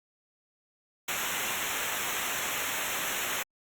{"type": "noise with comb filter", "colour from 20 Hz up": "pink", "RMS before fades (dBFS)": -32, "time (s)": [1.08, 3.43], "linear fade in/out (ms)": 5, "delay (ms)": 0.21, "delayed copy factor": -0.95, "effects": ["Opus 48 kbps"]}